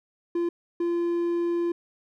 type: tone bursts at uneven times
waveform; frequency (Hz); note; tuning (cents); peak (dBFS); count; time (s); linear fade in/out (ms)
triangle; 343.6; F4; -28; -21; 2; 0.35-0.49 / 0.8-1.72; 5
effects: none